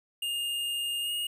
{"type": "tone with pitch glide", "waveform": "square", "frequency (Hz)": [2828, 2861], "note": ["F7", "F7"], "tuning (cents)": [21, 41], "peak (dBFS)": -30, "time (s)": [0.22, 1.27], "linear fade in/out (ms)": 5, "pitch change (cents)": 20, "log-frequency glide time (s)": [1.01, 1.11], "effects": ["10-bit"]}